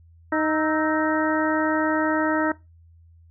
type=harmonic tone with a mistuned harmonic; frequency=311.1 Hz; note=D#4; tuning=in tune; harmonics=1 / 2 / 3 / 4 / 5 / 6; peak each=-23 / -26 / -28 / -29 / -30 / -31 dBFS; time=0.32-2.52 s; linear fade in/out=5 ms; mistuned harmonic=4; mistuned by=+80 cents; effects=noise-tail reverb RT60 0.2 s tail -18 dB re dry + added 83 Hz sine -49 dBFS peak until 3.3 s